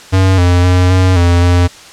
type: tone with pitch steps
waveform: square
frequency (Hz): 94.6 / 88.7 / 90.6 / 92.6 / 87 / 88.3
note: F#2 / F2 / F#2 / F#2 / F2 / F2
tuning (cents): +39 / +27 / -36 / +2 / -6 / +20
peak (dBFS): -7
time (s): 0.12-1.68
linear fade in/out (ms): 20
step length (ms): 260
effects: white hiss -35 dBFS RMS until 1.92 s + low-pass 7000 Hz 12 dB/octave